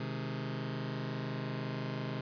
sawtooth chord, Ab major, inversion first, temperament just, 129.78 / 155.74 / 207.7 Hz, C3 / Eb3 / Ab3, -14 / +2 / 0 cents, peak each -34 / -37 / -38 dBFS, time 0-2.21 s, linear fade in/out 5 ms, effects resampled to 11025 Hz + 11-bit

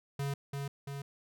square tone with echo, 140 Hz, C#3, 18 cents sharp, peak -33 dBFS, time 0.19-0.34 s, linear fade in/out 5 ms, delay 340 ms, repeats 2, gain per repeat -3 dB, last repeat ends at 1.02 s, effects none

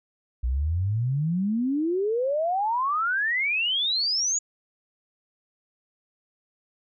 sine exponential sweep, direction up, 58.27 to 6910 Hz, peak -22 dBFS, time 0.43-4.39 s, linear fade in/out 10 ms, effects none

